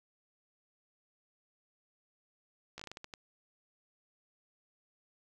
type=slowing click train; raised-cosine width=0.2 ms; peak=-27 dBFS; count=9; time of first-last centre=2.78-3.138 s; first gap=15 ms; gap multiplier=1.3; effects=none